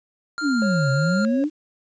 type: tone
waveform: square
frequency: 1396.9 Hz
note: F6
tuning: in tune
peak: -26 dBFS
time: 0.38-1.25 s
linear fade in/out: 0 ms
type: exponential two-way sweep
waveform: sine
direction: down then up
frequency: 315 to 131.2 to 315 Hz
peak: -18 dBFS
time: 0.41-1.5 s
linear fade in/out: 50 ms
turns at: 0.91 s
type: tone with vibrato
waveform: triangle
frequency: 547 Hz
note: C#5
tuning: 23 cents flat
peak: -24 dBFS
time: 0.62-1.44 s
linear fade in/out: 0 ms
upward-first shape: sine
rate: 4.5 Hz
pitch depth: 9 cents each way
effects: resampled to 16000 Hz + 9-bit